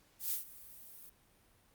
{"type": "noise with ADSR envelope", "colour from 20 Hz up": "violet", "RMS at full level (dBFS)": -34, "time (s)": [0.19, 1.1], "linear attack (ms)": 120, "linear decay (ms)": 130, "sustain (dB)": -19, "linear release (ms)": 14, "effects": ["pink hiss -68 dBFS RMS until 1.74 s", "Opus 48 kbps"]}